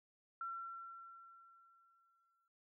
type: tone with exponential decay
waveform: sine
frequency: 1356 Hz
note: E6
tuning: 49 cents sharp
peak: -40 dBFS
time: 0.41-2.48 s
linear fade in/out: 2 ms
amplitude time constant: 450 ms
effects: none